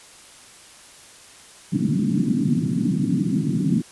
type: band-pass noise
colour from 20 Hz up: white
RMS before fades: -21 dBFS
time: 1.72-3.82 s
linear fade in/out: 10 ms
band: 130 to 280 Hz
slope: 48 dB/octave
effects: white hiss -46 dBFS RMS until 3.91 s + resampled to 24000 Hz